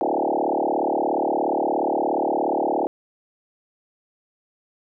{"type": "tone with frequency modulation", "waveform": "sine", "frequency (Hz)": 574, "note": "D5", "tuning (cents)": -40, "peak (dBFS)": -19, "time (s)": [0.01, 2.87], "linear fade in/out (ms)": 0, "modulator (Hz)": 37, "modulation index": 7.7, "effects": []}